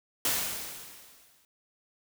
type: noise with exponential decay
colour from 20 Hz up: white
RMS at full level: -26 dBFS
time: 0.25-1.45 s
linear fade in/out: 1 ms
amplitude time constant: 260 ms
effects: none